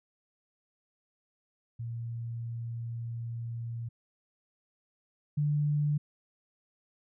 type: tone pair in turn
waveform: sine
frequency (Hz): 116.54 / 147.53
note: A#2 / D3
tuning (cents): 0 / +8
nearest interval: major third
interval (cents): 408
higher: second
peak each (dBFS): -34 / -25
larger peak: second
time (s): 1.79-3.89 / 5.37-5.98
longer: first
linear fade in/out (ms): 10
effects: none